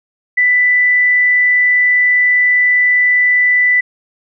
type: tone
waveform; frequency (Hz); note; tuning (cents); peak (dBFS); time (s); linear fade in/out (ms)
sine; 1985; B6; +8; -8; 0.37-3.81; 10
effects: none